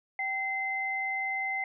sine tone pair together, 773.5 / 2065 Hz, G5 / C7, -23 / -23 cents, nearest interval octave + perfect fourth, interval 1700 cents, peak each -35 / -30 dBFS, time 0.19-1.64 s, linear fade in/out 2 ms, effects none

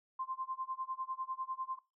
sine tone with tremolo, 1046.5 Hz, C6, in tune, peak -34 dBFS, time 0.19-1.79 s, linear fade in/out 5 ms, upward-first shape sine, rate 10 Hz, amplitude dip 95%, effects noise-tail reverb RT60 0.3 s tail -22 dB re dry

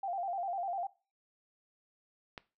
sine tone with vibrato, 740 Hz, F#5, in tune, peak -33 dBFS, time 0.03-0.87 s, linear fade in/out 5 ms, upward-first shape square, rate 10 Hz, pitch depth 100 cents each way
click, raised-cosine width 0.3 ms, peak -26 dBFS, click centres 2.378 s
effects noise-tail reverb RT60 0.3 s tail -18 dB re dry

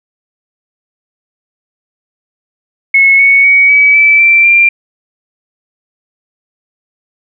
sine tone with pitch steps, 2188 / 2219 / 2250 / 2281 / 2313 / 2345 / 2378 Hz, C#7 / C#7 / C#7 / C#7 / D7 / D7 / D7, -23 / +1 / +25 / +49 / -27 / -3 / +21 cents, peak -3 dBFS, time 2.94-4.69 s, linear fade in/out 5 ms, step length 250 ms, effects none

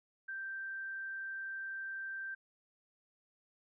sine tone, 1568 Hz, G6, in tune, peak -39 dBFS, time 0.28-2.35 s, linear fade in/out 10 ms, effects none

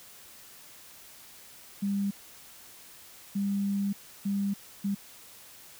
sine tone bursts at uneven times, 199.5 Hz, G3, 31 cents sharp, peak -26 dBFS, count 4, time 1.82-2.11 / 3.35-3.93 / 4.25-4.54 / 4.84-4.95 s, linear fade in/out 10 ms, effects white hiss -51 dBFS RMS until 5.79 s

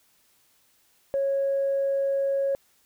sine tone, 550 Hz, C#5, 14 cents flat, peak -21 dBFS, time 1.14-2.55 s, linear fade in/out 0 ms, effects tanh soft clip ceiling -18 dBFS + white hiss -64 dBFS RMS until 2.85 s

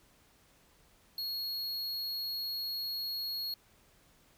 square tone, 4315 Hz, C#8, 47 cents flat, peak -35 dBFS, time 1.18-3.54 s, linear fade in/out 2 ms, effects pink hiss -65 dBFS RMS until 4.37 s

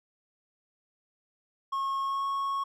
triangle tone with pitch glide, 1088 to 1100.6 Hz, C#6 to C#6, -33 to -13 cents, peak -26 dBFS, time 1.72-2.64 s, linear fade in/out 10 ms, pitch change +20 cents, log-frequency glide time 2.01-2.26 s, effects none

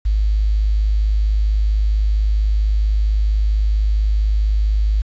sine tone with quantisation, 52.2 Hz, G#1, 10 cents sharp, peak -13 dBFS, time 0.05-5.02 s, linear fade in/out 10 ms, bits 7, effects resampled to 16000 Hz

